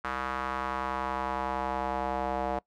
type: tone with band-pass filter sweep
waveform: square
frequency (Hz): 65.41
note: C2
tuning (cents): 0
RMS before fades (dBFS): -32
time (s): 0.04-2.59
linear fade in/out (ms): 5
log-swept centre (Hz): 1300 to 710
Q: 2.4
effects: noise-tail reverb RT60 0.1 s tail -22 dB re dry

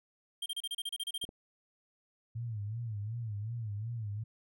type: tone bursts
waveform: square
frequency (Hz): 3186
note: G7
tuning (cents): +27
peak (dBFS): -35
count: 12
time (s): 0.42-1.252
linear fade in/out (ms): 5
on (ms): 40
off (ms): 32
type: clicks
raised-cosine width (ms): 2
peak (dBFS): -33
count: 2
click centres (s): 1.241 / 1.291
type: tone with vibrato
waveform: sine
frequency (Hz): 110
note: A2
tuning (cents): 0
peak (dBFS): -35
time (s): 2.35-4.24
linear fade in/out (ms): 10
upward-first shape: sine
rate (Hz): 2.7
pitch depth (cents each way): 140
effects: none

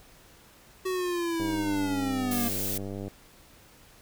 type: linear sweep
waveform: square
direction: down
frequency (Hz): 376.1 to 233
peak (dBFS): -28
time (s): 0.85-2.49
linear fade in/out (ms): 10
type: click train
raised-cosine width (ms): 2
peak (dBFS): -24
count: 167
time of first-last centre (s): 1.4-3.08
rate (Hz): 98.8
type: noise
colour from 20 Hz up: blue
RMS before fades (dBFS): -32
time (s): 2.31-2.78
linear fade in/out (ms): 5
effects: pink hiss -55 dBFS RMS until 4.01 s

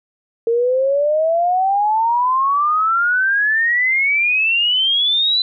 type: exponential sweep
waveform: sine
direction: up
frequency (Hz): 455.7 to 4033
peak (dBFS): -13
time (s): 0.47-5.42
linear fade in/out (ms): 2
effects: none

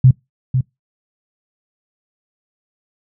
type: tone with echo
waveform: sine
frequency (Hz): 129.3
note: C3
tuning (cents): -20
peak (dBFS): -4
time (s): 0.04-0.11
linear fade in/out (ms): 5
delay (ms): 500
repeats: 1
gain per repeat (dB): -8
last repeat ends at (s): 0.61
effects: noise-tail reverb RT60 0.2 s tail -25 dB re dry

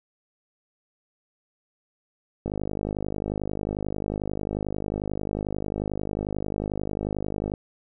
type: click train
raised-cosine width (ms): 2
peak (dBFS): -15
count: 261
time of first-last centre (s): 2.46-7.538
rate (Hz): 51.2
effects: none

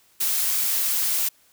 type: noise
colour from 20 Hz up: blue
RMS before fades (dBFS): -23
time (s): 0.2-1.29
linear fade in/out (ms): 10
effects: white hiss -59 dBFS RMS until 1.52 s

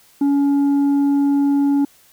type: tone with tanh clipping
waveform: sine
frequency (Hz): 282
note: C#4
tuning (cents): +30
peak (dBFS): -14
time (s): 0.21-1.85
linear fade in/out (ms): 5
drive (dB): 4
effects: white hiss -52 dBFS RMS until 2.12 s

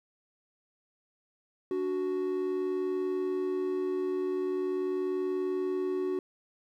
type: tone pair together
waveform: triangle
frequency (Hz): 290.5 / 370.9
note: D4 / F#4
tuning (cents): -19 / +4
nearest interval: major third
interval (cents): 423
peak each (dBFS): -34 / -27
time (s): 1.71-6.19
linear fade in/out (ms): 2
effects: 11-bit

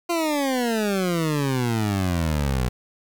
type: exponential sweep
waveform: 20% pulse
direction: down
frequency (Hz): 349.2 to 59.9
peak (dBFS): -16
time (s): 0.09-2.69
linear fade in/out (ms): 10
effects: 8-bit

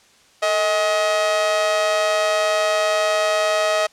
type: tone with amplitude modulation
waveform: sawtooth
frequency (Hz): 633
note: D#5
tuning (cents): +30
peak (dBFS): -10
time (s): 0.42-3.87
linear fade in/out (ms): 10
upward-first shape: sine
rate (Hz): 190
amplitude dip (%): 60
effects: white hiss -53 dBFS RMS until 3.92 s + low-pass 7000 Hz 12 dB/octave

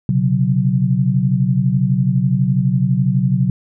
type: chord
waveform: sine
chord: B suspended second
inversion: none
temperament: equal with one note detuned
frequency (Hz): 126.58 / 138.59 / 185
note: B2 / C#3 / F#3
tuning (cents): +43 / 0 / 0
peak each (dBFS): -17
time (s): 0.09-3.5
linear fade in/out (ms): 2
effects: none

